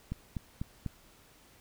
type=click train; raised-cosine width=5 ms; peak=-22 dBFS; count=4; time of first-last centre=0.12-0.863 s; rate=4.04 Hz; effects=pink hiss -60 dBFS RMS until 1.6 s